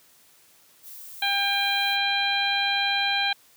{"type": "noise", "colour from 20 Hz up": "violet", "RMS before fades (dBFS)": -42, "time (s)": [0.82, 1.98], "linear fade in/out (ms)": 50}
{"type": "harmonic tone", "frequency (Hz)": 799, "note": "G5", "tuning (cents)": 33, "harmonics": [1, 2, 3, 4, 5], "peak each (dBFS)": [-28, -28, -28, -28, -28], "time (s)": [1.22, 3.33], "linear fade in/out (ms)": 5}
{"effects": ["white hiss -57 dBFS RMS until 3.56 s", "high-pass 80 Hz 12 dB/octave"]}